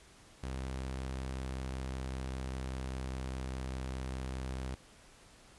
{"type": "tone with pitch glide", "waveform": "sawtooth", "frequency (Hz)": [65.41, 64.85], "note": ["C2", "C2"], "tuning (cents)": [0, -15], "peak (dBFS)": -33, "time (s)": [0.43, 4.75], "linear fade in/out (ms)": 5, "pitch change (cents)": -15, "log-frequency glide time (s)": [0.89, 3.66], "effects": ["pink hiss -59 dBFS RMS until 5.58 s", "resampled to 24000 Hz"]}